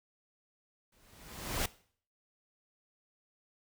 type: noise with exponential growth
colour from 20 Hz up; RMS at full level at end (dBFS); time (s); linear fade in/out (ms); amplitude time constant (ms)
pink; -30; 0.92-1.66; 5; 160
effects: noise-tail reverb RT60 0.5 s tail -19 dB re dry